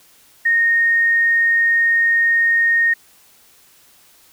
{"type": "tone", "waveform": "sine", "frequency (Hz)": 1851, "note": "A#6", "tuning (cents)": -13, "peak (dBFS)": -12, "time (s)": [0.45, 2.94], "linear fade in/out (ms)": 10, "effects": ["white hiss -51 dBFS RMS until 4.32 s"]}